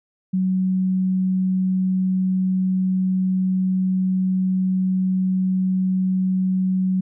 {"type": "tone", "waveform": "sine", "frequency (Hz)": 186.7, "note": "F#3", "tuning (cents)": 16, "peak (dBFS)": -17, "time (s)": [0.33, 7.01], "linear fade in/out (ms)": 10, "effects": []}